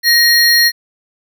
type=tone pair together; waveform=square; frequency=1881 / 4255 Hz; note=A#6 / C8; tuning=+15 / +28 cents; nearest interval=octave + major second; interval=1413 cents; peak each=-11 dBFS; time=0.03-0.72 s; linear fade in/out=50 ms; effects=none